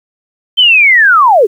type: linear sweep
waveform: sine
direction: down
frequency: 3136 to 360.5 Hz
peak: -3 dBFS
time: 0.57-1.47 s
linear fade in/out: 20 ms
effects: 7-bit